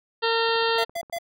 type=harmonic tone; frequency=457 Hz; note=A#4; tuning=34 cents flat; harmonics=1 / 2 / 3 / 4 / 6 / 7 / 8 / 9 / 10; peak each=-24 / -27 / -29 / -30 / -32 / -32 / -33 / -34 / -34 dBFS; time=0.22-0.85 s; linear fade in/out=20 ms
type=click train; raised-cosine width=1 ms; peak=-32 dBFS; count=11; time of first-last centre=0.49-1.166 s; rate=14.8 Hz
type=tone bursts; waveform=square; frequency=680 Hz; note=F5; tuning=46 cents flat; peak=-28 dBFS; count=3; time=0.78-1.186 s; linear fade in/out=5 ms; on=62 ms; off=110 ms
effects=none